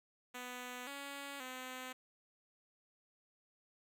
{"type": "tone with pitch steps", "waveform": "5% pulse", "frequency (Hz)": [248.4, 280.6, 256.1], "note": ["B3", "C#4", "C4"], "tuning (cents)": [10, 21, -37], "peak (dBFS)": -33, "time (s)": [0.34, 1.93], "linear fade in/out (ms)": 10, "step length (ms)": 530, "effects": []}